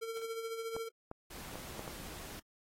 square tone with tremolo, 453.5 Hz, A#4, 48 cents flat, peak -37 dBFS, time 0.01-0.89 s, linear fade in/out 20 ms, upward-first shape sine, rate 14 Hz, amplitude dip 50%
clicks, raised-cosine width 1 ms, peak -29 dBFS, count 5, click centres 0.765 / 1.114 / 1.556 / 1.794 / 1.878 s
pink noise, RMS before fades -48 dBFS, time 1.3-2.4 s, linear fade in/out 10 ms
effects AAC 48 kbps

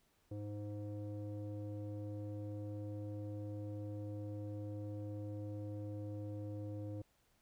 square tone with low-pass filter, 103.83 Hz, G#2, in tune, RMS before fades -44 dBFS, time 0.31-7.02 s, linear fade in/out 5 ms, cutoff 440 Hz, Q 4.8, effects pink hiss -75 dBFS RMS until 7.41 s

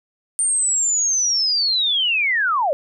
sine linear sweep, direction down, 8950 to 527 Hz, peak -16 dBFS, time 0.39-2.73 s, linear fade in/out 0 ms, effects none

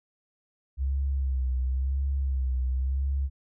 sine tone with vibrato, 66.1 Hz, C2, 18 cents sharp, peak -24 dBFS, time 0.77-3.3 s, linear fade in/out 50 ms, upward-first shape sine, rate 0.95 Hz, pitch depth 68 cents each way, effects none

